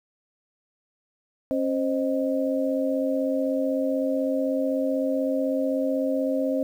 sine tone cluster, 271.1 / 524 / 620 Hz, C#4 / C5 / D#5, -38 / +2 / -6 cents, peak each -25 / -26 / -29 dBFS, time 1.51-6.63 s, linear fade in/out 0 ms, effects 9-bit

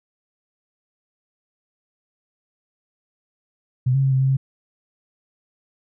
sine tone with pitch steps, 127 / 136 / 134.7 / 131.7 / 133.5 / 134.3 Hz, B2 / C#3 / C#3 / C3 / C3 / C3, +49 / -33 / -49 / +12 / +35 / +46 cents, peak -15 dBFS, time 3.86-4.37 s, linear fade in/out 10 ms, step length 85 ms, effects none

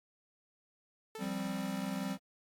sawtooth tone with exponential decay, 440 Hz, A4, in tune, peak -37 dBFS, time 1.15-1.55 s, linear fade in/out 2 ms, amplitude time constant 85 ms
square chord, F suspended second, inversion none, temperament equal, 174.61 / 196 / 261.6 Hz, F3 / G3 / C4, 0 / 0 / 0 cents, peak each -43 / -38 / -41 dBFS, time 1.18-2.18 s, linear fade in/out 50 ms
effects AAC 64 kbps

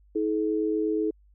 sine tone pair together, 320 / 428.2 Hz, D#4 / A4, +49 / -47 cents, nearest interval perfect fourth, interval 504 cents, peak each -26 dBFS, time 0.15-1.11 s, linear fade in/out 10 ms, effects added 50 Hz sine -55 dBFS peak until 1.34 s

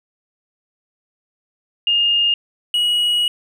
sine / triangle tone pair in turn, 2831 / 2907 Hz, F7 / F#7, +23 / -31 cents, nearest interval unison, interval 46 cents, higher second, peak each -13 dBFS, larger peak neither, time 1.87-2.34 / 2.74-3.28 s, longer second, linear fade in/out 2 ms, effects none

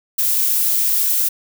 violet noise, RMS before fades -17 dBFS, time 0.18-1.29 s, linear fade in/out 10 ms, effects none

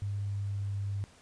sine tone with pitch glide, 100.8 to 99.99 Hz, G2 to G2, +49 to +35 cents, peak -31 dBFS, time 0.02-1.04 s, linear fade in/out 0 ms, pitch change -14 cents, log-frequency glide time 0.16-0.66 s, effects pink hiss -59 dBFS RMS until 1.21 s + resampled to 22050 Hz

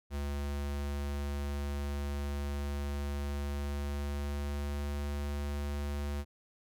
square tone with pitch glide, 71.4 to 72.06 Hz, D2 to D2, -48 to -32 cents, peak -34 dBFS, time 0.1-6.25 s, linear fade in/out 50 ms, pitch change +16 cents, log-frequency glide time 3.45-4.9 s, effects none

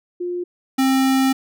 sine / square tone pair in turn, 354.1 / 265.3 Hz, F4 / C4, +24 / +24 cents, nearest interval perfect fourth, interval 500 cents, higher first, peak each -22 / -15 dBFS, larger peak second, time 0.2-0.44 / 0.78-1.33 s, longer second, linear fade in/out 10 ms, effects none

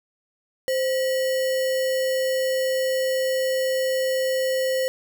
sine tone with sample-and-hold, 522 Hz, C5, 4 cents flat, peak -20 dBFS, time 0.68-4.88 s, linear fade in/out 0 ms, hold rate 2450 Hz, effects none

